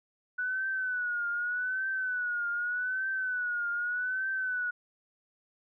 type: tone with vibrato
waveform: sine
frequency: 1480 Hz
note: F#6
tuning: in tune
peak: -29 dBFS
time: 0.38-4.71 s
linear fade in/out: 10 ms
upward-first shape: triangle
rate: 0.83 Hz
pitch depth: 92 cents each way
effects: none